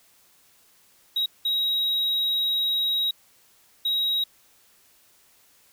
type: tone bursts at uneven times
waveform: triangle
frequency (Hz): 3820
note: A#7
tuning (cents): +42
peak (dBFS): -20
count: 3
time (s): 1.16-1.26 / 1.45-3.11 / 3.85-4.24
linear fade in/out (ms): 5
effects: white hiss -59 dBFS RMS until 5.72 s